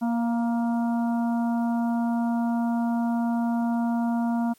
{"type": "harmonic tone with a mistuned harmonic", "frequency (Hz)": 234.8, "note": "A#3", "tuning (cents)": 13, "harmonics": [1, 3, 4, 5, 6], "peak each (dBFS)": [-22, -32, -35, -45, -43], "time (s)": [0.01, 4.54], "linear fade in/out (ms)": 20, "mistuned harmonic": 3, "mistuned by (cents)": -22, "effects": ["white hiss -60 dBFS RMS until 4.58 s", "MP3 64 kbps"]}